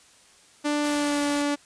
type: tone with pitch glide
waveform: sawtooth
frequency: 294.6 to 289 Hz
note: D4 to D4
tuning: +6 to -28 cents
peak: -19 dBFS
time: 0.64-1.56 s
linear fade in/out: 20 ms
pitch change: -34 cents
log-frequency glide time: 0.83-1.22 s
type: noise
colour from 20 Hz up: white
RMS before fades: -35 dBFS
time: 0.84-1.42 s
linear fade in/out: 0 ms
effects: white hiss -55 dBFS RMS until 1.65 s + resampled to 22050 Hz

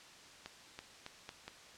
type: accelerating click train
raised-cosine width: 0.2 ms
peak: -27 dBFS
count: 5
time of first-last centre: 0.46-1.48 s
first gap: 330 ms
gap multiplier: 0.83
effects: white hiss -56 dBFS RMS until 1.77 s + low-pass 6000 Hz 12 dB/octave

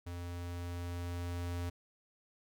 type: tone with level ramp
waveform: square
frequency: 87.31 Hz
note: F2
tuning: in tune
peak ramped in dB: -41 to -36 dBFS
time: 0.06-1.7 s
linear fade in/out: 10 ms
effects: none

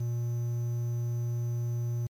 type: tone with quantisation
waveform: triangle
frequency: 119.1 Hz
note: A#2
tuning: 38 cents sharp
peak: -26 dBFS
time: 0-2.07 s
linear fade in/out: 5 ms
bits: 9
effects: MP3 96 kbps

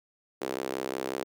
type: tone with high-pass filter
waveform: sawtooth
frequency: 65.5 Hz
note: C2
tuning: 2 cents sharp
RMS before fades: -34 dBFS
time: 0.41-1.24 s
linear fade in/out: 10 ms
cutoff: 390 Hz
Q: 2.1
effects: none

